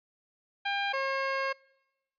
15% pulse tone pair in turn, 800 / 539.8 Hz, G5 / C#5, +35 / -46 cents, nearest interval perfect fifth, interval 681 cents, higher first, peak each -22 dBFS, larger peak neither, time 0.65-0.93 / 0.93-1.53 s, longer second, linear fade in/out 10 ms, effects noise-tail reverb RT60 1.0 s tail -26 dB re dry + resampled to 11025 Hz

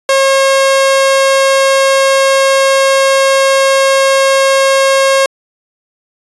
sawtooth tone, 541 Hz, C#5, 42 cents flat, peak -3 dBFS, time 0.09-5.26 s, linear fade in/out 2 ms, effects resampled to 24000 Hz

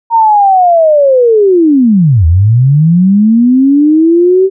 sine linear two-way sweep, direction down then up, 932.3 to 77.6 to 388.5 Hz, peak -3 dBFS, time 0.1-4.5 s, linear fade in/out 50 ms, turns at 2.26 s, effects none

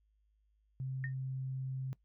sine tone, 131.7 Hz, C3, 12 cents sharp, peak -36 dBFS, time 0.8-1.93 s, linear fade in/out 0 ms
sine tone with exponential decay, 1834 Hz, A#6, 29 cents flat, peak -36 dBFS, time 1.04-1.14 s, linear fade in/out 1 ms, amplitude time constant 21 ms
effects noise-tail reverb RT60 0.1 s tail -20 dB re dry + added 52 Hz sine -70 dBFS peak until 2.04 s

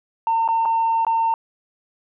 sine tone with dropouts, 908 Hz, A#5, 46 cents flat, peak -15 dBFS, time 0.27-1.34 s, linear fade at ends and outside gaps 1 ms, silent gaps 0.478-0.487 / 0.653-0.657 / 1.049-1.067 s, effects tanh soft clip ceiling -13 dBFS

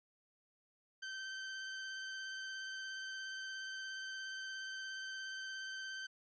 sawtooth tone with vibrato, 1549 Hz, G6, 21 cents flat, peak -39 dBFS, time 1.02-6.07 s, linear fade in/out 10 ms, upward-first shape sine, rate 17 Hz, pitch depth 12 cents each way, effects resampled to 16000 Hz

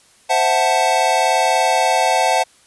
square chord, F# half-diminished seventh, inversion second, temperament equal, 523.3 / 659.3 / 740 / 880 Hz, C5 / E5 / F#5 / A5, 0 / 0 / 0 / 0 cents, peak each -23 / -21 / -18 / -19 dBFS, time 0.29-2.44 s, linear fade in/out 20 ms, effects white hiss -52 dBFS RMS until 2.66 s + resampled to 24000 Hz

